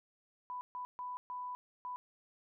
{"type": "tone bursts at uneven times", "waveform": "sine", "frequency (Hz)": 993, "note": "B5", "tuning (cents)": 9, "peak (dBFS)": -39, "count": 5, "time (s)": [[0.5, 0.61], [0.75, 0.85], [0.99, 1.17], [1.3, 1.55], [1.85, 1.96]], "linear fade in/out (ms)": 0, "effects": []}